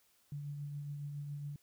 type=tone with tremolo; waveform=sine; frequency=144.6 Hz; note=D3; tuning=27 cents flat; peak=-38 dBFS; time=0.32-1.56 s; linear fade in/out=2 ms; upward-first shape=triangle; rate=7.2 Hz; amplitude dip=35%; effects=white hiss -71 dBFS RMS until 1.62 s